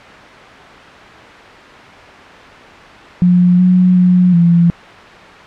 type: tone with pitch steps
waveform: sine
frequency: 178.4 / 182.2 / 180.5 / 170.9 Hz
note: F3 / F#3 / F#3 / F3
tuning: +37 / -26 / -43 / -37 cents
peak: -6 dBFS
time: 3.22-4.7 s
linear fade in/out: 0 ms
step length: 370 ms
effects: white hiss -34 dBFS RMS until 5.46 s + low-pass 2000 Hz 12 dB/octave